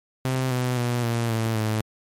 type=tone with pitch steps; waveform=sawtooth; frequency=130 / 125.5 / 121.15 / 116.96 / 112.91 / 109 Hz; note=C3 / B2 / B2 / A#2 / A2 / A2; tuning=-11 / +28 / -33 / +6 / +45 / -16 cents; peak=-18 dBFS; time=0.25-1.81 s; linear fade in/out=0 ms; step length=260 ms; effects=MP3 64 kbps